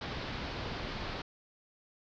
pink low-pass noise, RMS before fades -39 dBFS, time 0.01-1.22 s, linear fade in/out 5 ms, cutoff 4900 Hz, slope 48 dB/octave, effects none

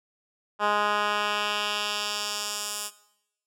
10% pulse tone with band-pass filter sweep, 207.7 Hz, G#3, in tune, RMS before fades -28 dBFS, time 0.59-2.91 s, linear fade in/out 50 ms, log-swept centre 1200 to 9100 Hz, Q 1.1, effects noise-tail reverb RT60 0.8 s tail -17 dB re dry

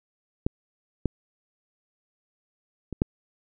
clicks, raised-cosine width 3 ms, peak -10 / -10 / -20 / -7 dBFS, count 4, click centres 0.465 / 1.057 / 2.927 / 3.019 s, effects none

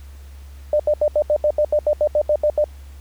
sine tone bursts, 599 Hz, D5, 34 cents sharp, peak -13 dBFS, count 14, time 0.73-2.642 s, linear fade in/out 2 ms, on 66 ms, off 76 ms, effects added 69 Hz sine -36 dBFS peak until 3 s + pink hiss -52 dBFS RMS until 3 s

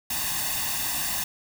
white noise with comb filter, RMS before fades -28 dBFS, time 0.1-1.24 s, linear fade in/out 5 ms, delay 1.1 ms, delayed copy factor +0.75, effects none

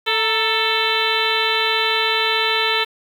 harmonic tone with a mistuned harmonic, 441.6 Hz, A4, 6 cents sharp, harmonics 1 / 2 / 3 / 4 / 5 / 6 / 7 / 8 / 9, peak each -25 / -25 / -25 / -25 / -25 / -25 / -25 / -25 / -25 dBFS, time 0.06-2.85 s, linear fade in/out 20 ms, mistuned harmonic 2, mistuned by +73 cents, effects 7-bit

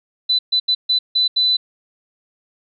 sine tone bursts at uneven times, 4000 Hz, B7, 21 cents sharp, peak -13 dBFS, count 6, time 0.29-0.39 / 0.52-0.6 / 0.68-0.75 / 0.89-0.99 / 1.15-1.28 / 1.36-1.57 s, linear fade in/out 10 ms, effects none

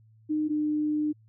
sine tone pair in turn, 305.9 / 301.7 Hz, D#4 / D4, -29 / +47 cents, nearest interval unison, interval 24 cents, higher first, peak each -24 dBFS, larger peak neither, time 0.29-0.49 / 0.49-1.13 s, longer second, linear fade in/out 20 ms, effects added 110 Hz sine -55 dBFS peak until 1.28 s

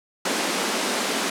pink high-pass noise, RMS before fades -24 dBFS, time 0.25-1.3 s, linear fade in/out 5 ms, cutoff 200 Hz, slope 48 dB/octave, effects low-pass 9000 Hz 12 dB/octave

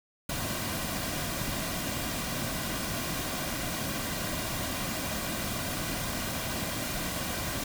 pink noise with comb filter, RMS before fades -33 dBFS, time 0.29-7.64 s, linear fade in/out 5 ms, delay 2.3 ms, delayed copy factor -0.5, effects none

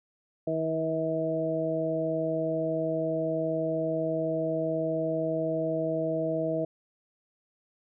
harmonic tone with a mistuned harmonic, 160.7 Hz, E3, 44 cents flat, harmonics 1 / 2 / 3 / 4, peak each -35 / -32 / -33 / -29 dBFS, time 0.47-6.65 s, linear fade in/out 5 ms, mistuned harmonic 1, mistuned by -18 cents, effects none

